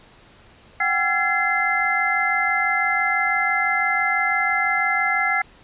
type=tone cluster; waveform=sine; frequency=744 / 790 / 1355 / 1696 / 2070 Hz; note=F#5 / G5 / E6 / G#6 / C7; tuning=+9 / +13 / +47 / +36 / -19 cents; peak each=-28 / -26 / -25 / -25 / -21 dBFS; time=0.8-5.42 s; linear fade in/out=5 ms; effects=pink hiss -50 dBFS RMS until 5.63 s + resampled to 8000 Hz